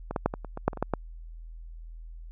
clicks, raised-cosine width 1 ms, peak -18 / -13 / -8 / -18 / -25 / -21 / -7 / -25 / -23 / -11 / -11 dBFS, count 11, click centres 0.11 / 0.162 / 0.26 / 0.339 / 0.447 / 0.574 / 0.68 / 0.732 / 0.773 / 0.826 / 0.937 s, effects added 41 Hz sine -40 dBFS peak until 2.31 s

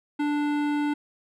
sine tone with hard clipping, 293.7 Hz, D4, in tune, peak -25 dBFS, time 0.19-0.94 s, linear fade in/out 10 ms, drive 16 dB, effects none

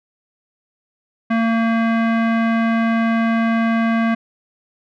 square tone with low-pass filter, 227.7 Hz, A#3, 40 cents flat, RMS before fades -17 dBFS, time 1.3-4.15 s, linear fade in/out 10 ms, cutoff 1900 Hz, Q 1.8, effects none

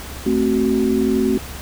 sine tone cluster, 221.7 / 263.6 / 373.4 Hz, A3 / C4 / F#4, +13 / +13 / +16 cents, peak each -19 dBFS, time 0.26-1.38 s, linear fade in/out 5 ms, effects added 70 Hz sine -34 dBFS peak until 1.61 s + pink hiss -34 dBFS RMS until 1.61 s

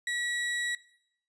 35% pulse tone, 1928 Hz, B6, 42 cents flat, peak -28 dBFS, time 0.07-0.75 s, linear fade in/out 2 ms, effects noise-tail reverb RT60 0.7 s tail -18 dB re dry + resampled to 22050 Hz

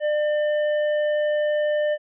sine tone with tanh clipping, 599 Hz, D5, 34 cents sharp, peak -21 dBFS, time 0-1.98 s, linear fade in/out 50 ms, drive 10 dB, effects resampled to 8000 Hz

